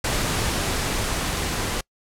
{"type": "noise with level ramp", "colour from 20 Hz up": "pink", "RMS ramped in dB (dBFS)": [-23, -26], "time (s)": [0.04, 1.81], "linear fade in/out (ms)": 5, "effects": ["noise-tail reverb RT60 0.1 s tail -26 dB re dry", "low-pass 11000 Hz 12 dB/octave"]}